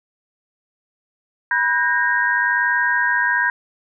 sine tone cluster, 973 / 1511 / 1612 / 1858 Hz, B5 / F#6 / G6 / A#6, -26 / +36 / +48 / -6 cents, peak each -22 / -26 / -18 / -22 dBFS, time 1.51-3.5 s, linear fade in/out 2 ms, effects none

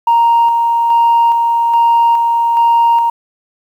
sine tone with tremolo, 932.3 Hz, A#5, in tune, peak -5 dBFS, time 0.07-3.1 s, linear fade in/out 5 ms, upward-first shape square, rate 1.2 Hz, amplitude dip 35%, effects tanh soft clip ceiling -4 dBFS + 7-bit

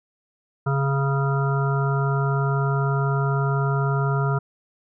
harmonic tone, 138 Hz, C#3, 7 cents flat, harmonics 1 / 3 / 5 / 7 / 9 / 10, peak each -20 / -29 / -32 / -32 / -32 / -31 dBFS, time 0.66-4.39 s, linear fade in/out 10 ms, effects none

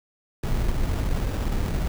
brown noise with sample-and-hold, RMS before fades -24 dBFS, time 0.43-1.88 s, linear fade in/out 5 ms, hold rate 2100 Hz, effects none

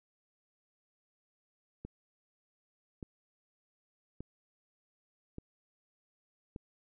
click train, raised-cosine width 3 ms, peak -29 dBFS, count 5, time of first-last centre 1.85-6.561 s, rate 0.849 Hz, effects none

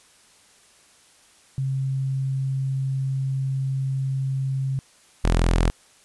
sine / sawtooth tone pair in turn, 134.1 / 42.24 Hz, C3 / E1, +43 / +43 cents, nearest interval octave + minor sixth, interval 2000 cents, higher first, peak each -22 / -13 dBFS, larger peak second, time 1.58-4.79 / 5.24-5.7 s, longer first, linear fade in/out 0 ms, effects white hiss -55 dBFS RMS until 6.04 s + resampled to 24000 Hz

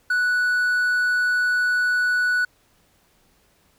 triangle tone, 1478 Hz, F#6, 2 cents flat, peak -16 dBFS, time 0.1-2.45 s, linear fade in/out 5 ms, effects pink hiss -61 dBFS RMS until 3.78 s

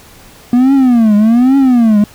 triangle tone with vibrato, 238.6 Hz, A#3, 41 cents sharp, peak -3 dBFS, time 0.53-2.04 s, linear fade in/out 2 ms, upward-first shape triangle, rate 1.2 Hz, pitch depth 270 cents each way, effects pink hiss -39 dBFS RMS until 2.14 s

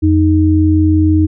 sine tone pair together, 87.31 / 311.1 Hz, F2 / D#4, 0 / 0 cents, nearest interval octave + minor seventh, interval 2200 cents, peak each -10 dBFS, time 0.02-1.27 s, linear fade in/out 20 ms, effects none

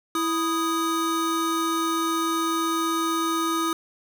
square tone pair together, 330 / 1245.9 Hz, E4 / D#6, +2 / +2 cents, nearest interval octave + major seventh, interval 2300 cents, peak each -26 dBFS, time 0.15-3.73 s, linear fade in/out 2 ms, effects none

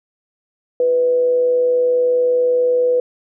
sine tone with amplitude modulation, 494.8 Hz, B4, 3 cents sharp, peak -11 dBFS, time 0.8-3 s, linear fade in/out 2 ms, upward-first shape sine, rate 145 Hz, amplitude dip 25%, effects none

